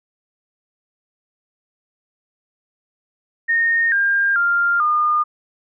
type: tone with pitch steps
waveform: sine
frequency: 1842 / 1603.6 / 1396 / 1215.3 Hz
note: A#6 / G6 / F6 / D#6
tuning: -21 / +39 / -1 / -41 cents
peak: -14 dBFS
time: 3.48-5.24 s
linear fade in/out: 20 ms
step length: 440 ms
effects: none